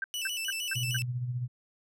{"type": "tone bursts", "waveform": "sine", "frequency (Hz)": 1569, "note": "G6", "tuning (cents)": 1, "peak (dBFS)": -29, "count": 5, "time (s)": [0.02, 0.965], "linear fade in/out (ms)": 2, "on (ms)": 21, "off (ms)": 210}
{"type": "tone with vibrato", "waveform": "sawtooth", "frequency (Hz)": 2800, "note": "F7", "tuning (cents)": 4, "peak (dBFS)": -29, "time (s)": [0.14, 1.02], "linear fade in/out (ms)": 0, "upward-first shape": "square", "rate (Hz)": 6.5, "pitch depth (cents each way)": 92}
{"type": "tone with tremolo", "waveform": "sine", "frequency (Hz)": 123.47, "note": "B2", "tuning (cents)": 0, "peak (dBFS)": -28, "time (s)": [0.75, 1.48], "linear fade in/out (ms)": 20, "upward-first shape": "sine", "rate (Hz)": 15, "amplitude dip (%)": 50}
{"effects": []}